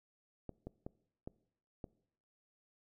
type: clicks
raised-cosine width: 2 ms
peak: -30 dBFS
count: 5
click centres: 0.493 / 0.67 / 0.865 / 1.275 / 1.842 s
effects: noise-tail reverb RT60 0.7 s tail -22 dB re dry